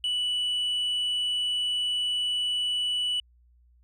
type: tone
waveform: sine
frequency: 2960 Hz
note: F#7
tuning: in tune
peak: -22 dBFS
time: 0.04-3.2 s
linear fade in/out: 2 ms
effects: tanh soft clip ceiling -24 dBFS + added 60 Hz sine -57 dBFS peak until 3.83 s